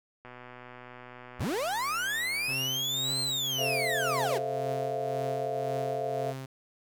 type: click train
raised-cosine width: 0.5 ms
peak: -31 dBFS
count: 284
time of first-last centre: 0.25-2.532 s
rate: 124 Hz
type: linear two-way sweep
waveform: 35% pulse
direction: up then down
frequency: 42 to 4186 to 339 Hz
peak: -27 dBFS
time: 1.39-4.39 s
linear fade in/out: 20 ms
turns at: 3.21 s
type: tone with tremolo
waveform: sawtooth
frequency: 132.6 Hz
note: C3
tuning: 23 cents sharp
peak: -31 dBFS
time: 2.48-6.46 s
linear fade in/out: 5 ms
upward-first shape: triangle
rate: 1.9 Hz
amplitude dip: 60%
type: chord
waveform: sine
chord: F major seventh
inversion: first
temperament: just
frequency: 436.5 / 523.8 / 654.8 / 698.5 Hz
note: A4 / C5 / E5 / F5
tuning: -14 / +2 / -12 / 0 cents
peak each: -35 / -37 / -34 / -34 dBFS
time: 3.57-6.34 s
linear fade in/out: 50 ms
effects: none